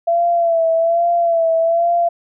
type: tone with vibrato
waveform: sine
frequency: 672 Hz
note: E5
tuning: 33 cents sharp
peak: -12 dBFS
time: 0.07-2.09 s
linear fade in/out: 10 ms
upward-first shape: sine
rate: 1.2 Hz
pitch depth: 46 cents each way
effects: none